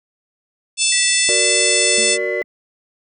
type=harmonic tone; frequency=881 Hz; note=A5; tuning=2 cents sharp; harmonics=3 / 4 / 5 / 6 / 7 / 8 / 9 / 10; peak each=-21 / -22 / -25 / -22 / -24 / -26 / -21 / -21 dBFS; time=0.77-2.18 s; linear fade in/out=50 ms
type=tone with pitch glide; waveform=sine; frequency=1960 to 2013 Hz; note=B6 to B6; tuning=-14 to +33 cents; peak=-23 dBFS; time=0.92-2.43 s; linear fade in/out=5 ms; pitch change=+47 cents; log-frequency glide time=1.1-1.44 s
type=chord; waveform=triangle; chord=Gb augmented; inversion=none; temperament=equal; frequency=370 / 466.2 / 587.3 Hz; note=Gb4 / Bb4 / D5; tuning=0 / 0 / 0 cents; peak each=-22 / -22 / -22 dBFS; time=1.29-2.42 s; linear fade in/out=0 ms
type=tone with exponential decay; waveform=triangle; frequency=220.6 Hz; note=A3; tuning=5 cents sharp; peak=-24 dBFS; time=1.98-2.44 s; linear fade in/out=0 ms; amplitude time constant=98 ms
effects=none